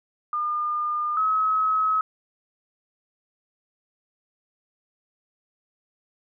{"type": "tone pair in turn", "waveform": "sine", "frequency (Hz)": [1210, 1281.3], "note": ["D#6", "E6"], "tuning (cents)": [-49, -50], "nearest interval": "minor second", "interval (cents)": 99, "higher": "second", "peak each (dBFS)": [-23, -19], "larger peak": "second", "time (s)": [[0.33, 1.17], [1.17, 2.01]], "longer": "neither", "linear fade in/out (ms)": 2, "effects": []}